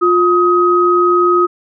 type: tone pair together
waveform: sine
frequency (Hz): 353.7 / 1261.4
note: F4 / D#6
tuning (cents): +22 / +23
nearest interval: octave + minor seventh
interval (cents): 2201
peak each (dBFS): -11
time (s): 0.01-1.47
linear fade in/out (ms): 20
effects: none